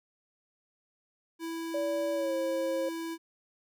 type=tone; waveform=square; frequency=329.7 Hz; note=E4; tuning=in tune; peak=-35 dBFS; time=1.39-3.18 s; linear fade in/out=50 ms
type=tone with pitch glide; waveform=sine; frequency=575 to 533.4 Hz; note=D5 to C5; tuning=-37 to +33 cents; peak=-29 dBFS; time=1.74-2.89 s; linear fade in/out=5 ms; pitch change=-130 cents; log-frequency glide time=2.13-2.34 s
effects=none